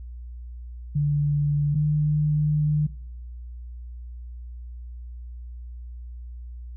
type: tone pair in turn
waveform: sine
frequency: 146.1 / 150.55 Hz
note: D3 / D3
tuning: -9 / +43 cents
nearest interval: minor second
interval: 52 cents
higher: second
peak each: -19 dBFS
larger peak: neither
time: 0.95-1.75 / 1.75-2.87 s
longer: second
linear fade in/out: 10 ms
effects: noise-tail reverb RT60 0.7 s tail -20 dB re dry + added 60 Hz sine -35 dBFS peak until 6.76 s